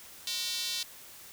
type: tone with high-pass filter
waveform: square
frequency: 207.5 Hz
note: G#3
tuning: 1 cent flat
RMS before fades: -34 dBFS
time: 0.27-0.83 s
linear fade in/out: 2 ms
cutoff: 3900 Hz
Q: 2.6
effects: white hiss -50 dBFS RMS until 1.32 s